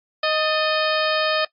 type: harmonic tone with a mistuned harmonic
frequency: 622.3 Hz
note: D#5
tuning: in tune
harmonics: 1 / 2 / 3 / 4 / 5 / 6 / 7 / 8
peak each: -22 / -25 / -27 / -28 / -29 / -30 / -30 / -31 dBFS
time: 0.23-1.45 s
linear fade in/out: 5 ms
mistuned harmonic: 3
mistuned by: -78 cents
effects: noise-tail reverb RT60 0.1 s tail -20 dB re dry + AAC 64 kbps